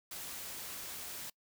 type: noise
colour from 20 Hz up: white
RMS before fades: -44 dBFS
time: 0.11-1.3 s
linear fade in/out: 5 ms
effects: noise-tail reverb RT60 0.1 s tail -25 dB re dry